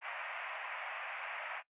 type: band-pass noise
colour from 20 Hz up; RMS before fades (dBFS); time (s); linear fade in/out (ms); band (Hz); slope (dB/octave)
white; -43; 0.01-1.63; 50; 610 to 2600; 48
effects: noise-tail reverb RT60 0.1 s tail -18 dB re dry + resampled to 8000 Hz